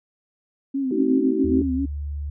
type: tone with vibrato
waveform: sine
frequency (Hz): 266.5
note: C4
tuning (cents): +32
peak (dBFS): -21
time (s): 0.74-1.86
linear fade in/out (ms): 10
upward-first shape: sine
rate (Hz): 4.8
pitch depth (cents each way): 64
type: chord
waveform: sine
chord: A diminished seventh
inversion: none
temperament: just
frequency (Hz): 220 / 264 / 316.8 / 380.2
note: A3 / C4 / Eb4 / Gb4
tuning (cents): 0 / +16 / +31 / +47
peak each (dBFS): -29 / -23 / -24 / -24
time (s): 0.91-1.62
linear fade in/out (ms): 5
type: tone with pitch glide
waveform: sine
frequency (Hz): 78.7 to 72.59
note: D#2 to D2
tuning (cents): +20 to -20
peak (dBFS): -26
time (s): 1.44-2.3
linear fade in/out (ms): 5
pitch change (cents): -140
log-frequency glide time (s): 1.62-1.74
effects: none